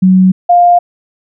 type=tone pair in turn; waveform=sine; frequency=186.5 / 702.8 Hz; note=F#3 / F5; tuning=+14 / +11 cents; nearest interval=octave + major seventh; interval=2297 cents; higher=second; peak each=-3 dBFS; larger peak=neither; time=0.02-0.32 / 0.49-0.79 s; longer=neither; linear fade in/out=10 ms; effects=none